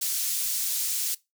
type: high-pass noise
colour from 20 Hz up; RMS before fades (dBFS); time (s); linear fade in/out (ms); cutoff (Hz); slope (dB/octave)
pink; -28; 0.01-1.15; 10; 6300; 12
effects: noise-tail reverb RT60 0.2 s tail -20 dB re dry